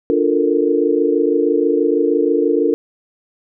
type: chord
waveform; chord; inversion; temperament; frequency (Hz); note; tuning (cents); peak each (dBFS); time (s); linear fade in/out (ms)
sine; Bb major seventh; first; equal; 293.7 / 349.2 / 440 / 466.2; D4 / F4 / A4 / Bb4; 0 / 0 / 0 / 0; -18; 0.1-2.74; 0
effects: none